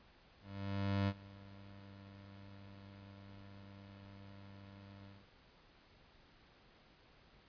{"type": "tone with ADSR envelope", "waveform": "25% pulse", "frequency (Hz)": 98.9, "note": "G2", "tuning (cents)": 16, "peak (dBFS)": -28, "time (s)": [0.41, 5.3], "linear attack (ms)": 670, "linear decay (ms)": 52, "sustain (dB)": -22, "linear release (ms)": 230, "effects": ["pink hiss -65 dBFS RMS until 7.48 s", "resampled to 11025 Hz"]}